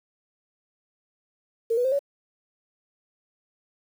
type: tone with pitch steps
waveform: sine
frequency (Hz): 457.4 / 490.2 / 525.4 / 563.1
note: A#4 / B4 / C5 / C#5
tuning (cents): -33 / -13 / +7 / +27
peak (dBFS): -20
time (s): 1.7-1.992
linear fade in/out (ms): 10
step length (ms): 73
effects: 8-bit